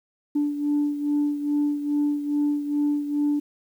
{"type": "beating tone pair", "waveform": "sine", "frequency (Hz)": [291.8, 294.2], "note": ["D4", "D4"], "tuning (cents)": [-11, 3], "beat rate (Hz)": 2.4, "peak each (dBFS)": [-21, -27], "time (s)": [0.35, 3.4], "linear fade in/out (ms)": 10, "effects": ["tanh soft clip ceiling -16 dBFS", "9-bit"]}